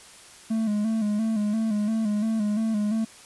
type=tone with vibrato; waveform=triangle; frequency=215.4 Hz; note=A3; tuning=37 cents flat; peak=-20 dBFS; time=0.5-3.05 s; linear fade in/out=10 ms; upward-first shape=square; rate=2.9 Hz; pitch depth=56 cents each way; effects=white hiss -48 dBFS RMS until 3.25 s + resampled to 24000 Hz